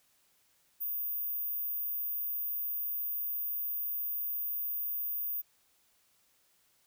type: tone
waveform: sine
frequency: 14917 Hz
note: A#9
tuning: in tune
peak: -32 dBFS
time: 0.8-5.42 s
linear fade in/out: 20 ms
effects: white hiss -70 dBFS RMS until 6.86 s